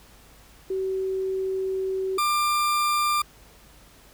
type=tone pair in turn; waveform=sine / 40% pulse; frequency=380.5 / 1192.1 Hz; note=F#4 / D6; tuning=+48 / +26 cents; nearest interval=octave + minor sixth; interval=1978 cents; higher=second; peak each=-24 / -20 dBFS; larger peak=second; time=0.7-2.18 / 2.18-3.22 s; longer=first; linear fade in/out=5 ms; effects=added 50 Hz sine -55 dBFS peak until 4.13 s + pink hiss -53 dBFS RMS until 4.13 s